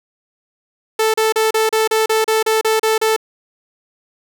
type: tone bursts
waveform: sawtooth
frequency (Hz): 440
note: A4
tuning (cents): 0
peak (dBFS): -9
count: 12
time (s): 0.99-3.164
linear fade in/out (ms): 5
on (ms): 150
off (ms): 34
effects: none